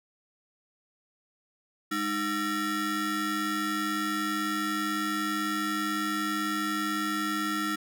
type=ring-modulated tone; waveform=30% pulse; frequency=518 Hz; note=C5; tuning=17 cents flat; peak=-22 dBFS; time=1.91-7.76 s; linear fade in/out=10 ms; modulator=827 Hz; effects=none